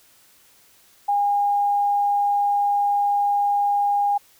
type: tone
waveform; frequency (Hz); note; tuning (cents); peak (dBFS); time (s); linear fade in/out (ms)
sine; 813; G#5; -37; -17; 1.08-4.18; 10
effects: white hiss -55 dBFS RMS until 4.39 s